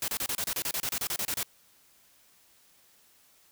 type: noise bursts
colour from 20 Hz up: white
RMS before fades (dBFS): -31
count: 16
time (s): 0.02-1.431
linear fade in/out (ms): 2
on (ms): 61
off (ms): 29
effects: white hiss -62 dBFS RMS until 3.51 s